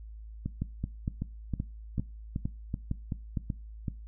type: two click trains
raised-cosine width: 5 ms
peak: -18 / -19 dBFS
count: 7 / 10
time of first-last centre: 0.62-3.372 / 0.46-3.882 s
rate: 2.18 / 2.63 Hz
effects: noise-tail reverb RT60 0.3 s tail -20 dB re dry + added 54 Hz sine -42 dBFS peak until 4.07 s